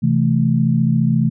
sine chord, A minor, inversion first, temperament equal, 130.81 / 164.81 / 220 Hz, C3 / E3 / A3, 0 / 0 / 0 cents, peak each -17 dBFS, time 0.02-1.3 s, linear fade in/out 20 ms, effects none

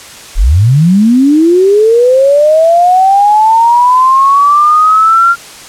sine linear sweep, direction up, 30.87 to 1394 Hz, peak -3 dBFS, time 0.35-5.36 s, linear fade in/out 50 ms, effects white hiss -30 dBFS RMS until 5.68 s + low-pass 9000 Hz 12 dB/octave

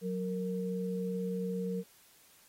sine tone pair together, 183.62 / 462.7 Hz, F#3 / A#4, -13 / -13 cents, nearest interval octave + major third, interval 1600 cents, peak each -34 / -36 dBFS, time 0.01-1.84 s, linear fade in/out 50 ms, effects white hiss -62 dBFS RMS until 2.48 s + AAC 48 kbps

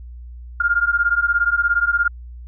sine beating tone pair, 1400 / 1417 Hz, F6 / F6, +4 / +25 cents, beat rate 17 Hz, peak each -18 dBFS, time 0.6-2.08 s, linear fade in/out 5 ms, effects added 60 Hz sine -33 dBFS peak until 2.47 s

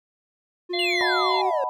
triangle tone with pitch glide, 356.3 to 376.4 Hz, F4 to F#4, +35 to +30 cents, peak -24 dBFS, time 0.69-1.51 s, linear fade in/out 20 ms, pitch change +95 cents, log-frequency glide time 0.95-1.39 s
harmonic tone, 689 Hz, F5, 24 cents flat, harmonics 1 / 3 / 5 / 6, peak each -31 / -31 / -31 / -31 dBFS, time 0.73-1.42 s, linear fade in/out 10 ms
triangle exponential sweep, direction down, 2978 to 523.3 Hz, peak -22 dBFS, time 0.79-1.64 s, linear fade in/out 2 ms
sine chord, B dominant seventh, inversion first, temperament equal, 622.3 / 740 / 880 / 987.8 Hz, D#5 / F#5 / A5 / B5, 0 / 0 / 0 / 0 cents, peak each -32 / -30 / -33 / -27 dBFS, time 1.01-1.69 s, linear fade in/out 0 ms
effects none

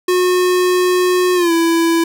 square tone with pitch glide, 362.8 to 332.7 Hz, F#4 to E4, -34 to +16 cents, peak -12 dBFS, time 0.08-2.04 s, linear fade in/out 5 ms, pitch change -150 cents, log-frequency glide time 1.35-1.52 s, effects none

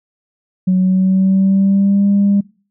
sine tone with pitch glide, 185 to 200.6 Hz, F#3 to G3, 0 to +40 cents, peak -8 dBFS, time 0.67-2.41 s, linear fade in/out 10 ms, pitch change +140 cents, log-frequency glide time 0.77-2.06 s, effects noise-tail reverb RT60 0.4 s tail -24 dB re dry + tanh soft clip ceiling -6 dBFS

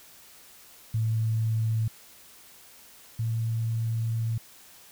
sine tone pair in turn, 111.5 / 113.58 Hz, A2 / A#2, +23 / -45 cents, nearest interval unison, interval 32 cents, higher second, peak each -23 / -25 dBFS, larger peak first, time 0.94-1.88 / 3.19-4.38 s, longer second, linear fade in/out 5 ms, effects white hiss -52 dBFS RMS until 4.91 s

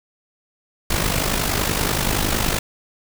pink noise with amplitude modulation, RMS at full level -18 dBFS, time 0.9-2.59 s, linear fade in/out 5 ms, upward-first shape sine, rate 50.6 Hz, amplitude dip 65%, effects none

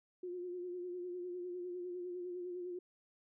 sine tone with vibrato, 357.3 Hz, F4, 40 cents sharp, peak -40 dBFS, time 0.23-2.79 s, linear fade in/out 5 ms, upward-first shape sine, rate 9.9 Hz, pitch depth 38 cents each way, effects none

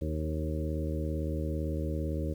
harmonic tone with a mistuned harmonic, 77.78 Hz, D#2, in tune, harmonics 1 / 2 / 3 / 4 / 5 / 6 / 7, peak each -32 / -37 / -41 / -38 / -43 / -43 / -41 dBFS, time 0.01-2.34 s, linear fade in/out 10 ms, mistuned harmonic 6, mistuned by -21 cents, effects 10-bit

